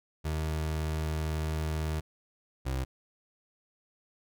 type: tone pair in turn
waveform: 30% pulse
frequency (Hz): 78.1 / 65.67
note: D#2 / C2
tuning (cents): +7 / +7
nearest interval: minor third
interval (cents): 300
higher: first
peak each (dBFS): -27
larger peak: neither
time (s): 0.24-2.01 / 2.65-2.85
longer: first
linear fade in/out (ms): 20
effects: none